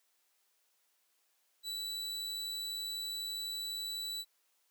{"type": "tone", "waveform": "40% pulse", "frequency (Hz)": 3951, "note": "B7", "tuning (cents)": 0, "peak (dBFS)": -36, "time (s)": [1.63, 4.25], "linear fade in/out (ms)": 50, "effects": ["white hiss -75 dBFS RMS until 4.7 s", "high-pass 400 Hz 12 dB/octave"]}